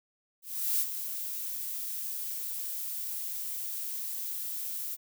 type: noise with ADSR envelope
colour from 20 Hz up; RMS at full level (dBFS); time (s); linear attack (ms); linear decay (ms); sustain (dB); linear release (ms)
violet; -27; 0.42-4.97; 380; 53; -9; 37
effects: none